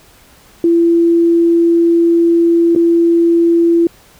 sine tone with dropouts, 337.5 Hz, E4, 41 cents sharp, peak -7 dBFS, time 0.64-3.87 s, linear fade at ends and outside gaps 2 ms, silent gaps 2.751-2.76 s, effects pink hiss -45 dBFS RMS until 4.19 s

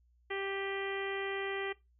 harmonic tone with a mistuned harmonic, 392 Hz, G4, in tune, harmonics 1 / 2 / 3 / 4 / 5 / 6 / 7 / 8, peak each -37 / -44 / -46 / -47 / -40 / -47 / -50 / -48 dBFS, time 0.3-1.73 s, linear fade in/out 10 ms, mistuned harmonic 6, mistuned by +27 cents, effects noise-tail reverb RT60 0.2 s tail -19 dB re dry + added 60 Hz sine -65 dBFS peak until 1.99 s

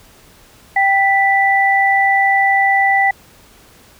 sine tone pair together, 784 / 1975.6 Hz, G5 / B6, 0 / 0 cents, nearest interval octave + major third, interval 1600 cents, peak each -13 dBFS, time 0.76-3.11 s, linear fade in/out 5 ms, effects pink hiss -46 dBFS RMS until 3.99 s

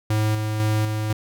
square tone with tremolo, 107.7 Hz, A2, 37 cents flat, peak -19 dBFS, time 0.1-1.13 s, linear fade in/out 5 ms, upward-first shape square, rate 2 Hz, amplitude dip 40%, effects none

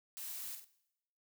blue noise with echo, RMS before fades -45 dBFS, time 0.17-0.55 s, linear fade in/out 0 ms, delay 47 ms, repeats 2, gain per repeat -6 dB, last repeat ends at 0.644 s, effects noise-tail reverb RT60 0.8 s tail -18 dB re dry

